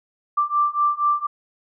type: beating tone pair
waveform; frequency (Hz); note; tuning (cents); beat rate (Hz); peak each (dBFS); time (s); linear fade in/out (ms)
sine; 1174.7 / 1178.9; D6 / D6; 0 / +6; 4.2; -21 / -20; 0.37-1.27; 10
effects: none